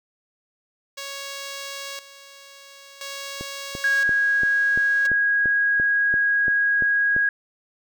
5% pulse tone with tremolo, 554.4 Hz, C#5, in tune, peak -20 dBFS, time 0.97-5.07 s, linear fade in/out 10 ms, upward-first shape square, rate 0.49 Hz, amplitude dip 75%
click train, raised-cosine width 2 ms, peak -19 dBFS, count 12, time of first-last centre 3.41-7.164 s, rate 2.93 Hz
sine tone, 1647 Hz, G#6, 15 cents flat, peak -17 dBFS, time 3.84-7.29 s, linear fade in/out 2 ms
effects none

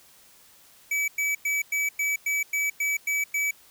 square tone bursts, 2291 Hz, D7, 44 cents flat, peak -24 dBFS, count 10, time 0.91-3.51 s, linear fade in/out 5 ms, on 170 ms, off 100 ms, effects white hiss -55 dBFS RMS until 3.7 s

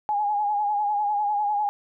sine tone with vibrato, 830 Hz, G#5, 1 cent flat, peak -21 dBFS, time 0.09-1.69 s, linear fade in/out 0 ms, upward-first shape sine, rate 10 Hz, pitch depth 50 cents each way, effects none

